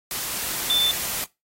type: tone in noise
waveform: sine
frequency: 3535 Hz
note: A7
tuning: 7 cents sharp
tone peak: -17 dBFS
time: 0.7-0.91 s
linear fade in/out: 0 ms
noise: white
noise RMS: -28 dBFS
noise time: 0.11-1.24 s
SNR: +8 dB
effects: noise-tail reverb RT60 0.2 s tail -19 dB re dry + AAC 48 kbps